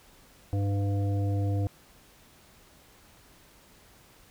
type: harmonic tone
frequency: 100 Hz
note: G2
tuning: 35 cents sharp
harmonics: 1 / 3 / 5 / 7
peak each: -25 / -35 / -39 / -42 dBFS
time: 0.53-1.67 s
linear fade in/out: 0 ms
effects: pink hiss -57 dBFS RMS until 4.3 s